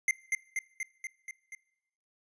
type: tone with echo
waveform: square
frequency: 2093 Hz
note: C7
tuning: in tune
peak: -24 dBFS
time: 0.08-0.11 s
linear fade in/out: 2 ms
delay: 240 ms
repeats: 6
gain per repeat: -3 dB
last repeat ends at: 1.55 s
effects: noise-tail reverb RT60 0.9 s tail -22 dB re dry + resampled to 24000 Hz